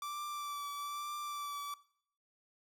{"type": "tone with vibrato", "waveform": "45% pulse", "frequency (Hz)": 1166, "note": "D6", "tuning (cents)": -13, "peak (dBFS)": -39, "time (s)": [0.02, 1.74], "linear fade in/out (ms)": 2, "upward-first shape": "triangle", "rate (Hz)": 1.1, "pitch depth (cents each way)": 26, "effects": ["noise-tail reverb RT60 0.6 s tail -19 dB re dry"]}